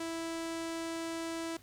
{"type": "tone with low-pass filter", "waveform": "sawtooth", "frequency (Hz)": 329.6, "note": "E4", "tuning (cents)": 0, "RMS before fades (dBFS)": -38, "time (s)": [0, 1.57], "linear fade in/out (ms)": 5, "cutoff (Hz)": 8900, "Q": 1.3, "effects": ["added 108 Hz sine -65 dBFS peak until 1.62 s", "pink hiss -61 dBFS RMS until 1.62 s"]}